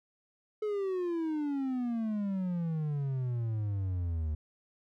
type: exponential sweep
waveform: triangle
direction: down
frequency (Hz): 431.4 to 75.3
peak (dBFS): -28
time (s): 0.62-4.35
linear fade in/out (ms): 5
effects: none